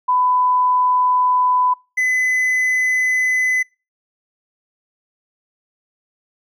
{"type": "tone pair in turn", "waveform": ["sine", "triangle"], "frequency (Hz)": [1000, 2016], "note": ["B5", "B6"], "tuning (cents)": [21, 35], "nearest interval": "octave", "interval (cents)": 1214, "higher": "second", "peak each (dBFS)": -13, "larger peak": "neither", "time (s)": [[0.08, 1.74], [1.97, 3.63]], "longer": "neither", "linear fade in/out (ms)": 10, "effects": ["noise-tail reverb RT60 0.3 s tail -26 dB re dry"]}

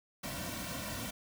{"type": "noise with comb filter", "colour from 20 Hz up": "pink", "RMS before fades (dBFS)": -40, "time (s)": [0.23, 1.11], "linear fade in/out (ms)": 10, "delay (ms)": 2.4, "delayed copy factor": -1, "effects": []}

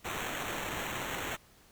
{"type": "noise with sample-and-hold", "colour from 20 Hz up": "white", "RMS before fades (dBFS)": -37, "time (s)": [0.04, 1.37], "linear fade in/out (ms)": 20, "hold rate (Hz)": 4900, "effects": ["pink hiss -61 dBFS RMS until 1.71 s"]}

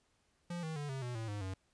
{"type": "tone with pitch steps", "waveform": "square", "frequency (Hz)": [173.6, 159.19, 145.98, 133.86, 122.75, 112.57, 103.22, 94.66], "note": ["F3", "D#3", "D3", "C3", "B2", "A2", "G#2", "F#2"], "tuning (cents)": [-10, 40, -10, 40, -10, 40, -10, 40], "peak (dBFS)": -39, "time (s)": [0.5, 1.54], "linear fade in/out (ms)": 5, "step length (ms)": 130, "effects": ["pink hiss -75 dBFS RMS until 1.73 s", "resampled to 22050 Hz"]}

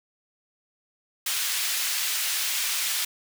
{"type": "high-pass noise", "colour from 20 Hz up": "pink", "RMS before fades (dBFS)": -27, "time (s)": [1.26, 3.05], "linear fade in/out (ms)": 5, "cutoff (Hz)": 2400, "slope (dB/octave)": 12, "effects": []}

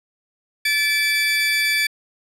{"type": "tone pair together", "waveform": "30% pulse", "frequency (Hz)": [1736.5, 2318], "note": ["A6", "D7"], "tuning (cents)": [-23, -23], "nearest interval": "perfect fourth", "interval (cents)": 500, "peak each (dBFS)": [-20, -16], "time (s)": [0.65, 1.87], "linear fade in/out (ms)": 5, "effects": ["low-pass 12000 Hz 12 dB/octave"]}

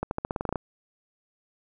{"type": "accelerating click train", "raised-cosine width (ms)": 1, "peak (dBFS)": -14, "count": 11, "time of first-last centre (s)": [0.03, 0.558], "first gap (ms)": 81, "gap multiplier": 0.9, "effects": []}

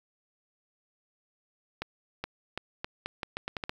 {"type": "accelerating click train", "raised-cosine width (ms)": 0.3, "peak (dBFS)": -17, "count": 11, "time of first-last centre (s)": [1.82, 3.695], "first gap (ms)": 420, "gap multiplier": 0.8, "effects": ["8-bit"]}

